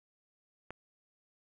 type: click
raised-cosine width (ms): 0.5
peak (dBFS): -27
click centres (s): 0.706
effects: 10-bit